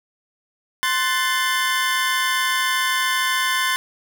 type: chord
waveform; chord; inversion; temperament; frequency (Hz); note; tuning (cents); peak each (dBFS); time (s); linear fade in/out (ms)
25% pulse; F# diminished; second; equal with one note detuned; 1046.5 / 1503.2 / 1760; C6 / F#6 / A6; 0 / +27 / 0; -18 / -22 / -19; 0.83-3.76; 0
effects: none